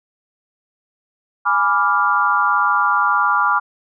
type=chord; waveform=sine; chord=G# diminished seventh; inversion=none; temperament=equal; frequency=830.6 / 987.8 / 1174.7 / 1396.9 Hz; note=G#5 / B5 / D6 / F6; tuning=0 / 0 / 0 / 0 cents; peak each=-22 / -20 / -17 / -18 dBFS; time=1.45-3.6 s; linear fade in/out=20 ms; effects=none